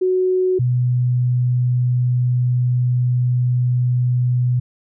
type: tone pair in turn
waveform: sine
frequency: 370 / 124.01 Hz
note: F#4 / B2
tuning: 0 / +8 cents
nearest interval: octave + perfect fifth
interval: 1892 cents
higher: first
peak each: -14 dBFS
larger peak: neither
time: 0.01-0.59 / 0.59-4.6 s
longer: second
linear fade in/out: 10 ms
effects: none